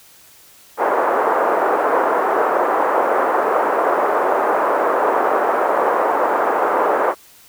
pink band-pass noise, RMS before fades -17 dBFS, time 0.77-7.15 s, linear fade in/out 50 ms, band 420 to 1300 Hz, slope 24 dB/octave, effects white hiss -47 dBFS RMS until 7.48 s

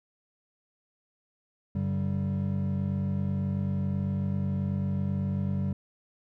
triangle tone cluster, 94.9 / 142.7 / 193.2 Hz, F#2 / D3 / G3, +44 / -49 / -25 cents, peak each -29 / -30 / -28 dBFS, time 1.75-5.73 s, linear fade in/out 5 ms, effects none

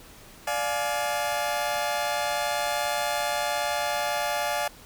sawtooth chord, D diminished, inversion none, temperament just, 587.3 / 704.8 / 845.8 Hz, D5 / F5 / Ab5, 0 / +16 / +31 cents, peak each -26 dBFS, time 0.47-4.68 s, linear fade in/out 5 ms, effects pink hiss -49 dBFS RMS until 4.85 s

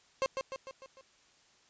30% pulse tone with echo, 533 Hz, C5, 32 cents sharp, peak -25 dBFS, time 0.22-0.26 s, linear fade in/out 0 ms, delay 150 ms, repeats 5, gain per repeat -5 dB, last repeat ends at 1.01 s, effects white hiss -65 dBFS RMS until 1.69 s + resampled to 16000 Hz

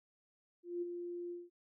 sine tone with ADSR envelope, 349.2 Hz, F4, in tune, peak -34 dBFS, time 0.63-1.5 s, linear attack 190 ms, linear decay 20 ms, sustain -6 dB, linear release 190 ms, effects none

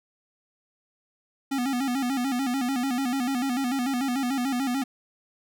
square tone with vibrato, 258.8 Hz, C4, 19 cents flat, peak -25 dBFS, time 1.51-4.84 s, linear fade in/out 10 ms, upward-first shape square, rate 6.8 Hz, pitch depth 97 cents each way, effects none

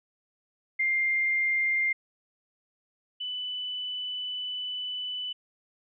sine tone pair in turn, 2106 / 2990 Hz, C7 / F#7, +11 / +17 cents, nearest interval tritone, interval 606 cents, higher second, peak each -23 / -31 dBFS, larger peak first, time 0.79-1.93 / 3.2-5.33 s, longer second, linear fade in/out 10 ms, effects none

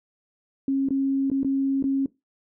sine tone with dropouts, 271.7 Hz, C#4, 35 cents flat, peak -20 dBFS, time 0.68-2.06 s, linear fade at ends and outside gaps 2 ms, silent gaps 0.887-0.906 / 1.301-1.315 / 1.432-1.446 / 1.826-1.84 s, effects noise-tail reverb RT60 0.2 s tail -19 dB re dry

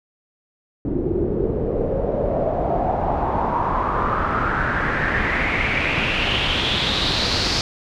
pink noise with low-pass filter sweep, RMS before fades -21 dBFS, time 0.85-7.61 s, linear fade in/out 0 ms, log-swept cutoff 330 to 4900 Hz, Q 4.5, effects none

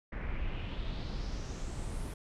brown noise with low-pass filter sweep, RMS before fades -37 dBFS, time 0.12-2.14 s, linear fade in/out 5 ms, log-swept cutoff 1900 to 11000 Hz, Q 3.6, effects none

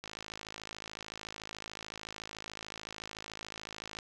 click train, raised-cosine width 0.2 ms, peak -24 dBFS, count 213, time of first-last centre 0.04-3.988 s, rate 53.7 Hz, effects none

